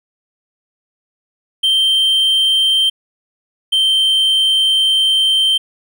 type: tone pair in turn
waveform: triangle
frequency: 3136 / 3125 Hz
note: G7 / G7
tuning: 0 / -6 cents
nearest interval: unison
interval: 6 cents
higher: first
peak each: -9 dBFS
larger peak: neither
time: 1.63-2.9 / 3.72-5.58 s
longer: second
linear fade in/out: 10 ms
effects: none